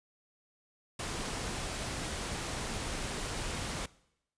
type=noise; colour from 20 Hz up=pink; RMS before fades=-37 dBFS; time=0.99-3.86 s; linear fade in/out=5 ms; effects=noise-tail reverb RT60 0.8 s tail -21 dB re dry + resampled to 22050 Hz